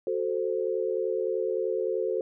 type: chord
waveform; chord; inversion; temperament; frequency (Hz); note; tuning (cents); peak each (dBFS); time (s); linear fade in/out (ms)
sine; F# diminished; none; equal; 370 / 440 / 523.3; F#4 / A4 / C5; 0 / 0 / 0; -30 / -29 / -31; 0.07-2.21; 2
effects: none